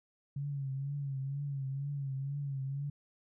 sine tone with vibrato, 138.6 Hz, C#3, in tune, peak -34 dBFS, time 0.36-2.9 s, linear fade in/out 5 ms, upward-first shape triangle, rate 2.1 Hz, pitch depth 73 cents each way, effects none

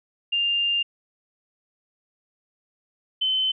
sine tone pair in turn, 2800 / 3060 Hz, F7 / G7, +4 / -42 cents, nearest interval major second, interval 154 cents, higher second, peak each -20 dBFS, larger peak neither, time 0.32-0.83 / 3.21-3.52 s, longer first, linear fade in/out 10 ms, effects none

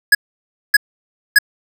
square tone bursts, 1676 Hz, G#6, 15 cents sharp, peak -6 dBFS, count 3, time 0.12-1.387 s, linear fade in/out 5 ms, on 29 ms, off 590 ms, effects none

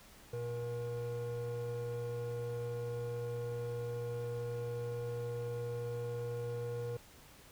triangle tone pair together, 119.3 / 477.2 Hz, A#2 / A#4, +41 / +41 cents, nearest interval 2 octaves, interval 2400 cents, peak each -36 / -35 dBFS, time 0.33-6.97 s, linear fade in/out 5 ms, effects tanh soft clip ceiling -33 dBFS + pink hiss -58 dBFS RMS until 7.51 s

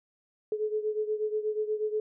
sine beating tone pair, 426 / 434.3 Hz, G#4 / A4, +44 / -23 cents, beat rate 8.3 Hz, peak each -29 / -33 dBFS, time 0.52-2 s, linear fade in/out 2 ms, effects none

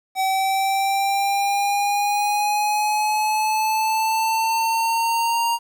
square exponential sweep, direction up, 762 to 936 Hz, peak -19 dBFS, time 0.15-5.59 s, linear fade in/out 50 ms, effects 9-bit

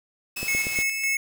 white noise, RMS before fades -36 dBFS, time 0.36-0.83 s, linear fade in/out 10 ms
sawtooth tone with pitch glide, 2601 to 2622 Hz, E7 to E7, -24 to -10 cents, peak -27 dBFS, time 0.36-1.16 s, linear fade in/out 10 ms, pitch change +14 cents, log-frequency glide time 0.74-1.05 s
click train, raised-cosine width 2 ms, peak -20 dBFS, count 4, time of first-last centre 0.43-0.788 s, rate 8.37 Hz
square tone with tremolo, 2181 Hz, C#7, 29 cents flat, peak -23 dBFS, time 0.48-1.17 s, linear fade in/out 2 ms, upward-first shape square, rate 3.6 Hz, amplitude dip 55%
effects none

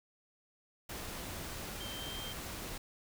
sine tone in noise, 3151 Hz, G7, 8 cents sharp, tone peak -44 dBFS, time 1.8-2.33 s, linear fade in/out 5 ms, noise pink, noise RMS -43 dBFS, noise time 0.89-2.78 s, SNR -4 dB, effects none

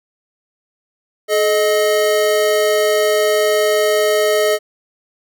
square tone pair together, 427.7 / 622.3 Hz, A4 / D#5, -49 / 0 cents, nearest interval tritone, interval 649 cents, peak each -16 dBFS, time 1.28-4.59 s, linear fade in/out 50 ms, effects none

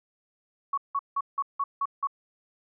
sine tone bursts, 1115 Hz, C#6, 10 cents sharp, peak -24 dBFS, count 7, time 0.73-2.072 s, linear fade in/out 5 ms, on 46 ms, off 170 ms, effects none

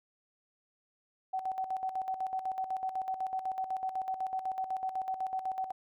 sine tone with tremolo, 757 Hz, F#5, 39 cents sharp, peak -30 dBFS, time 1.33-5.72 s, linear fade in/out 10 ms, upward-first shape square, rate 8 Hz, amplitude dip 65%, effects none

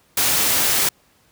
white noise, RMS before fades -18 dBFS, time 0.17-0.89 s, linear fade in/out 5 ms, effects pink hiss -58 dBFS RMS until 1.31 s + high-pass 60 Hz 12 dB/octave

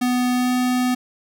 square tone with pitch glide, 248.4 to 250.4 Hz, B3 to B3, +10 to +24 cents, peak -18 dBFS, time 0.01-0.95 s, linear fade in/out 10 ms, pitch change +14 cents, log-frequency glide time 0.33-0.52 s, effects none

